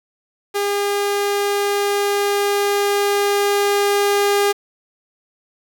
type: tone with level ramp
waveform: sawtooth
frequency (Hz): 405.1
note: G#4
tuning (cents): -43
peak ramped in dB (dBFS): -14 to -10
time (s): 0.54-4.53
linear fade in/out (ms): 20
effects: 7-bit